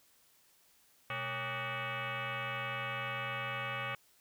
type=tone with frequency modulation; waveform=sine; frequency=553 Hz; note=C#5; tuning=4 cents flat; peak=-35 dBFS; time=1.1-3.95 s; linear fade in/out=2 ms; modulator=339 Hz; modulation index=6.7; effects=white hiss -67 dBFS RMS until 4.2 s